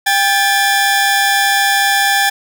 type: tone pair together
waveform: sawtooth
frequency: 795.5 / 1735 Hz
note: G5 / A6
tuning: +25 / -25 cents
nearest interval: octave + major second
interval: 1350 cents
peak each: -10 dBFS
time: 0.06-2.3 s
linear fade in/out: 10 ms
effects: none